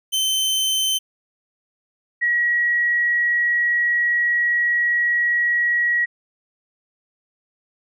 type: tone pair in turn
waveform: sawtooth / sine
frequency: 3082 / 1912.5 Hz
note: G7 / A#6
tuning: -30 / +44 cents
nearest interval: minor sixth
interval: 826 cents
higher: first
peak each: -15 / -16 dBFS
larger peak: first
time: 0.12-0.99 / 2.21-6.06 s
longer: second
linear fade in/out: 20 ms
effects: none